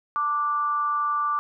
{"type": "tone with amplitude modulation", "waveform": "sine", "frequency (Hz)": 1174.7, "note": "D6", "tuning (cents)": 0, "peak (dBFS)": -19, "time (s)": [0.16, 1.39], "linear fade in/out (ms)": 0, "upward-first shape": "sine", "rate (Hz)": 287, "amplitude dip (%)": 55, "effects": []}